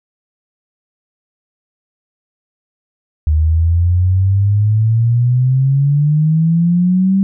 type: exponential sweep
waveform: sine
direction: up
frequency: 75.7 to 196.5 Hz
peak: -9 dBFS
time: 3.27-7.23 s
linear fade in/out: 0 ms
effects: none